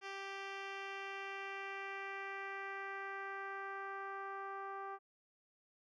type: tone with low-pass filter sweep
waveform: 10% pulse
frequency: 392 Hz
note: G4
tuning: in tune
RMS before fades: -45 dBFS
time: 0.01-4.99 s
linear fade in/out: 50 ms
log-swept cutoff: 4000 to 1100 Hz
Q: 1.8
effects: none